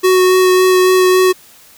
square tone with vibrato, 370 Hz, F#4, in tune, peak -8 dBFS, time 0.03-1.33 s, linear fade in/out 20 ms, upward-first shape sine, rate 3.6 Hz, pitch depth 11 cents each way, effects white hiss -43 dBFS RMS until 1.77 s

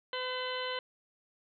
harmonic tone with a mistuned harmonic, 507 Hz, B4, 45 cents sharp, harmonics 1 / 2 / 3 / 4 / 5 / 6 / 7 / 8, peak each -38 / -40 / -42 / -43 / -50 / -40 / -49 / -45 dBFS, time 0.13-0.79 s, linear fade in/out 2 ms, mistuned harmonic 5, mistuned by +67 cents, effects none

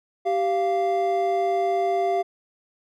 triangle tone pair together, 389.5 / 694 Hz, G4 / F5, -11 / -11 cents, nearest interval minor seventh, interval 1000 cents, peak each -22 / -20 dBFS, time 0.25-2.23 s, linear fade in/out 20 ms, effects none

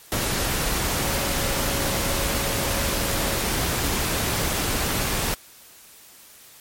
sine tone in noise, 553 Hz, C#5, 4 cents flat, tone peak -33 dBFS, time 1.04-3.41 s, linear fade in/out 0 ms, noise pink, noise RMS -24 dBFS, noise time 0.12-5.34 s, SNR -12 dB, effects white hiss -48 dBFS RMS until 6.6 s + MP3 64 kbps

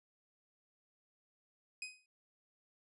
sawtooth tone with exponential decay, 2509 Hz, D#7, 14 cents sharp, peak -35 dBFS, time 1.82-2.06 s, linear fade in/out 2 ms, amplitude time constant 51 ms, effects resampled to 24000 Hz

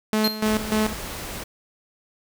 sawtooth tone with tremolo, 215.7 Hz, A3, 34 cents flat, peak -15 dBFS, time 0.13-0.93 s, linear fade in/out 0 ms, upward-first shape square, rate 3.4 Hz, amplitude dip 75%
square tone with exponential decay, 4186 Hz, C8, in tune, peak -19 dBFS, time 0.24-0.5 s, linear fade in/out 5 ms, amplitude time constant 56 ms
pink noise, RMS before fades -33 dBFS, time 0.45-1.44 s, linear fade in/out 10 ms
effects none

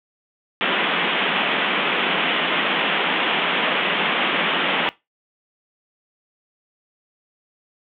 white band-pass noise, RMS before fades -21 dBFS, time 0.61-4.89 s, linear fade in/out 0 ms, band 160 to 3400 Hz, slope 96 dB/octave, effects noise-tail reverb RT60 0.2 s tail -19 dB re dry

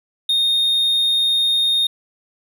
triangle tone, 3689 Hz, A#7, 19 cents flat, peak -13 dBFS, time 0.29-1.87 s, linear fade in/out 5 ms, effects none

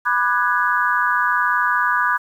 sine chord, G# half-diminished seventh, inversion first, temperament equal with one note detuned, 987.8 / 1196.6 / 1480 / 1661.2 Hz, B5 / D6 / F#6 / G#6, 0 / +32 / 0 / 0 cents, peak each -21 dBFS, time 0.05-2.18 s, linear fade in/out 20 ms, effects 8-bit

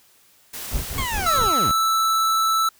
white noise, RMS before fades -33 dBFS, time 0.53-1.39 s, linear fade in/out 10 ms
brown noise with tremolo, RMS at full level -25 dBFS, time 0.71-1.53 s, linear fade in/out 5 ms, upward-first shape sine, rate 4.6 Hz, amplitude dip 90%
20% pulse linear sweep, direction down, 1108.7 to 53.3 Hz, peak -20 dBFS, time 0.98-1.71 s, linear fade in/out 0 ms
square tone, 1318.5 Hz, E6, in tune, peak -18 dBFS, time 1.26-2.69 s, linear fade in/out 5 ms
effects white hiss -56 dBFS RMS until 2.79 s

